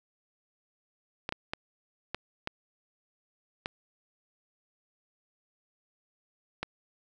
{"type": "clicks", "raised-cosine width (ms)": 0.3, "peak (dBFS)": -16, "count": 7, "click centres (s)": [1.291, 1.324, 1.535, 2.146, 2.474, 3.659, 6.63], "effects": []}